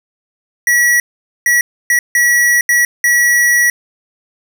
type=tone bursts at uneven times; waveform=square; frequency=1931 Hz; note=B6; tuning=39 cents flat; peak=-9 dBFS; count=6; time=0.67-1 / 1.46-1.61 / 1.9-1.99 / 2.15-2.61 / 2.69-2.85 / 3.04-3.7 s; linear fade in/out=2 ms; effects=none